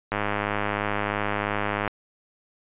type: click train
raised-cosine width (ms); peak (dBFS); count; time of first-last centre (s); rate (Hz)
0.5; -10; 182; 0.12-1.877; 103
effects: resampled to 8000 Hz